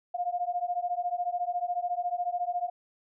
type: beating tone pair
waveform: sine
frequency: 702 / 716 Hz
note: F5 / F5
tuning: +9 / +43 cents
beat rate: 14 Hz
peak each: -31 dBFS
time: 0.14-2.7 s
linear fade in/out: 10 ms
effects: none